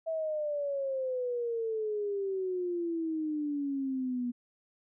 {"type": "exponential sweep", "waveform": "sine", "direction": "down", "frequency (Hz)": [655, 240.8], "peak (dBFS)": -30, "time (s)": [0.06, 4.32], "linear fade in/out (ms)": 20, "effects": []}